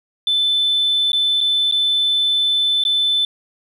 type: tone with dropouts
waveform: sine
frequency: 3520 Hz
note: A7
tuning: in tune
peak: -13 dBFS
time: 0.27-3.25 s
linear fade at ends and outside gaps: 2 ms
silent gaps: 1.119-1.131 / 1.406-1.411 / 1.713-1.722 / 2.838-2.851 s
effects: tanh soft clip ceiling -10 dBFS + 9-bit